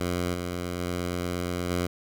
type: tone with level steps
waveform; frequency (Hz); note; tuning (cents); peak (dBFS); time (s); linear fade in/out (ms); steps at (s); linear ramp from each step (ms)
10% pulse; 88.5; F2; +23; -18 / -22 / -20 / -17; 0-1.87; 10; 0.33 / 0.79 / 1.69; 20
effects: none